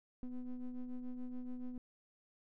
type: ring-modulated tone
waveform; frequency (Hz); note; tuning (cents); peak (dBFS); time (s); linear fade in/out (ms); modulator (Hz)
triangle; 126.5; B2; +42; -35; 0.23-1.78; 2; 123
effects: none